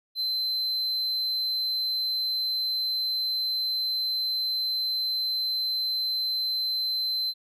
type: tone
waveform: triangle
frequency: 4080 Hz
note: C8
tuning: 44 cents flat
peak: -24 dBFS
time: 0.15-7.34 s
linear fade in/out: 50 ms
effects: none